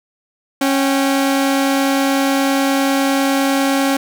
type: tone pair together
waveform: sawtooth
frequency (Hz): 274.3 / 773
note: C#4 / G5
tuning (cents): -18 / -24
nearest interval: octave + tritone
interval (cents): 1794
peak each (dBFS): -10 / -19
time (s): 0.61-3.97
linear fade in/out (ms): 5
effects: none